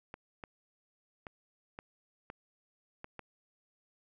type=clicks; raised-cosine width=0.5 ms; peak=-28 dBFS; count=7; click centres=0.141 / 0.438 / 1.268 / 1.789 / 2.301 / 3.044 / 3.193 s; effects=none